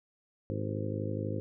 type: harmonic tone with a mistuned harmonic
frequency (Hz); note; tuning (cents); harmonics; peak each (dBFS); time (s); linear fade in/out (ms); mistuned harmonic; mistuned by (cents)
52.1; G#1; +6; 2 / 3 / 4 / 5 / 6 / 7 / 8 / 9 / 10; -35 / -41 / -41 / -42 / -40 / -44 / -45 / -44 / -41; 0.5-1.4; 0; 8; -69
effects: none